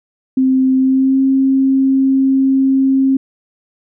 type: tone with pitch glide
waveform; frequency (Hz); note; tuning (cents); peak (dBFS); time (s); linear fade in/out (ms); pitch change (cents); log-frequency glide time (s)
sine; 261.6 to 267.6; C4 to C4; 0 to +39; -9; 0.37-3.17; 5; +39; 0.77-1.2
effects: none